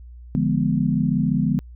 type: chord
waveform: sine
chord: D diminished seventh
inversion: none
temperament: equal with one note detuned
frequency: 146.83 / 172.61 / 207.7 / 246.9 Hz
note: D3 / F3 / Ab3 / Cb4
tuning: 0 / -20 / 0 / 0 cents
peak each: -23 dBFS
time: 0.35-1.59 s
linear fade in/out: 0 ms
effects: added 60 Hz sine -38 dBFS peak until 1.75 s